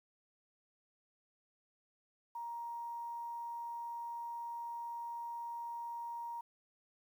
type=tone with quantisation; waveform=sine; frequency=939 Hz; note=A#5; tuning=12 cents sharp; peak=-40 dBFS; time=2.35-6.41 s; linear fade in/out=5 ms; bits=11; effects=none